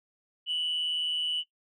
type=tone with amplitude modulation; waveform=sine; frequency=2960 Hz; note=F#7; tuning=in tune; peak=-23 dBFS; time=0.46-1.44 s; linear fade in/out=50 ms; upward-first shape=sine; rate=159 Hz; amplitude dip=60%; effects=noise-tail reverb RT60 0.1 s tail -19 dB re dry + tanh soft clip ceiling -23 dBFS